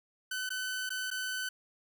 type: tone with dropouts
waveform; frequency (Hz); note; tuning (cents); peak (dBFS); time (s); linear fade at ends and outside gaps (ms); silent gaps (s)
sawtooth; 1512; F#6; +37; -30; 0.31-1.49; 5; 0.492-0.503 / 0.893-0.903 / 1.104-1.112
effects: none